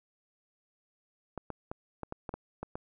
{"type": "clicks", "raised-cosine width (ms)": 1, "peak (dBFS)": -23, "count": 9, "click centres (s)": [1.377, 1.503, 1.715, 2.033, 2.124, 2.292, 2.34, 2.63, 2.755], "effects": []}